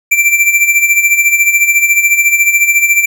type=tone with tremolo; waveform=square; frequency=2349 Hz; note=D7; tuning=in tune; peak=-5 dBFS; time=0.11-3.06 s; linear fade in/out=10 ms; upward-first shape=sine; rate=14 Hz; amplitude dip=65%; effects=none